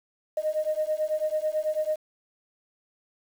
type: beating tone pair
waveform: sine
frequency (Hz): 613 / 622.1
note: D#5 / D#5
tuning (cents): -26 / 0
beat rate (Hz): 9.1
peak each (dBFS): -27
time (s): 0.37-1.96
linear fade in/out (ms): 5
effects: tanh soft clip ceiling -17 dBFS + 8-bit